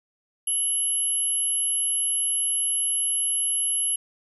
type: tone pair together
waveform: sine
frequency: 2960 / 11175 Hz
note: F#7 / F9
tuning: 0 / 0 cents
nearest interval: octave + major seventh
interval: 2300 cents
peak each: -32 / -22 dBFS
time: 0.47-3.96 s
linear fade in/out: 5 ms
effects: none